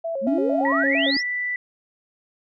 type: tone with vibrato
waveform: sine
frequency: 601 Hz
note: D5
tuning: 40 cents sharp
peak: -24 dBFS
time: 0.04-1.11 s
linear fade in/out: 10 ms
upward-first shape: square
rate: 4.4 Hz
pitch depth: 170 cents each way
type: exponential sweep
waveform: sine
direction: up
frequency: 200.8 to 5900 Hz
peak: -22 dBFS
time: 0.21-1.23 s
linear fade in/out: 50 ms
type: tone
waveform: triangle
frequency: 277.2 Hz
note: C#4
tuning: in tune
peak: -21 dBFS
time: 0.27-1.17 s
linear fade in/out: 2 ms
type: tone with pitch glide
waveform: sine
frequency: 1925 to 1976.8 Hz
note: B6 to B6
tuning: -45 to +1 cents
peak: -23 dBFS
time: 0.65-1.56 s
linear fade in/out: 2 ms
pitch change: +46 cents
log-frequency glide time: 0.78-1.31 s
effects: none